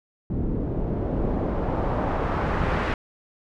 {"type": "noise with low-pass filter sweep", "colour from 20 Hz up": "pink", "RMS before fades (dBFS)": -25, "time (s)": [0.3, 2.94], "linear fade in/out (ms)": 2, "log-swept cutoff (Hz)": [290, 1800], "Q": 1.1, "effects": []}